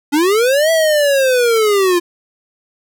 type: linear two-way sweep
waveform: square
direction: up then down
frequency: 277.9 to 659.3 to 342 Hz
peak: -11 dBFS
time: 0.12-2 s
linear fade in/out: 20 ms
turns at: 0.71 s
effects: none